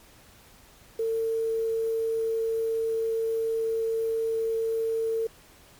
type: tone with quantisation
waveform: sine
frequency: 450.7 Hz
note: A4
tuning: 42 cents sharp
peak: -24 dBFS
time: 0.99-5.27 s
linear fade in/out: 5 ms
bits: 8
effects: pink hiss -54 dBFS RMS until 5.79 s + MP3 96 kbps